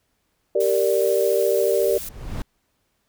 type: chord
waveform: sine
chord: G minor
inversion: none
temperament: equal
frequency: 392 / 466.2 / 587.3 Hz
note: G4 / Bb4 / D5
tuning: 0 / 0 / 0 cents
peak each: -21 dBFS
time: 0.55-1.98 s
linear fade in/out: 5 ms
type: noise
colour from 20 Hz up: blue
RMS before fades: -33 dBFS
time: 0.6-2.09 s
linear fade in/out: 5 ms
type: noise with exponential growth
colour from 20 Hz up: brown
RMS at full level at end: -25 dBFS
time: 1.54-2.42 s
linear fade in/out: 0 ms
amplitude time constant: 190 ms
effects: pink hiss -70 dBFS RMS until 3.08 s